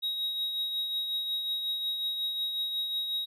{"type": "tone with tremolo", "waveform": "triangle", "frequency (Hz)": 3800, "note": "A#7", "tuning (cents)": 33, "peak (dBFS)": -26, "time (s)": [0.02, 3.26], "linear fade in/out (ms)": 20, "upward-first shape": "triangle", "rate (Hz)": 5.5, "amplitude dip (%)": 45, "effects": []}